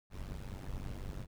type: noise with amplitude modulation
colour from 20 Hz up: brown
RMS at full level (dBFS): -38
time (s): 0.1-1.27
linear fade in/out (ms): 50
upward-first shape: sine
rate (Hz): 96.1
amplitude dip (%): 95
effects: none